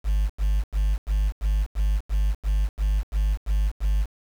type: tone bursts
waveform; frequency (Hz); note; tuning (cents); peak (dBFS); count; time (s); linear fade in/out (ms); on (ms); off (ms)
sine; 50.6; G#1; -44; -16; 12; 0.04-4.062; 50; 260; 82
effects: tanh soft clip ceiling -18 dBFS + 7-bit